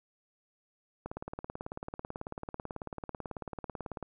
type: click train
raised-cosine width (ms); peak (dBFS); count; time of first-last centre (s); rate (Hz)
1; -24; 55; 1.06-4.027; 18.2
effects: none